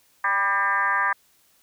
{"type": "tone with frequency modulation", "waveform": "sine", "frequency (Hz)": 1396.9, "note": "F6", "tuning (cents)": 0, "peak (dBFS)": -19, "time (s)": [0.24, 1.13], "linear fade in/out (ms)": 5, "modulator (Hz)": 204, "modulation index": 2.4, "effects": ["white hiss -61 dBFS RMS until 1.62 s"]}